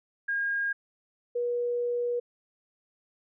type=tone pair in turn; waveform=sine; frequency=1623 / 482.5 Hz; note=G#6 / B4; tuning=-40 / -40 cents; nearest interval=octave + major sixth; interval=2100 cents; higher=first; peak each=-26 dBFS; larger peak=neither; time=0.28-0.73 / 1.35-2.2 s; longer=second; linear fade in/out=10 ms; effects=none